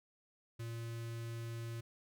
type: tone with notch filter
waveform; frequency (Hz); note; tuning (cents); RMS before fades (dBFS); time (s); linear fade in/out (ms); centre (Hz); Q
square; 115.7; A#2; -13; -43; 0.59-1.81; 10; 760; 1.3
effects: none